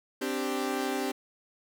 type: chord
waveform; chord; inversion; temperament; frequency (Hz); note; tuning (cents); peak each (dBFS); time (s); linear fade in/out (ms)
sawtooth; C suspended second; none; equal; 261.6 / 293.7 / 392; C4 / D4 / G4; 0 / 0 / 0; -29 / -31 / -29; 0.21-1.12; 10
effects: none